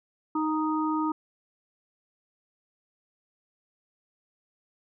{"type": "harmonic tone", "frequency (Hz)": 311.1, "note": "D#4", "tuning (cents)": 0, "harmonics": [1, 3, 4], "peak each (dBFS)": [-26, -31, -32], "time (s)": [0.35, 1.12], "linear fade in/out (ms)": 5, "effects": []}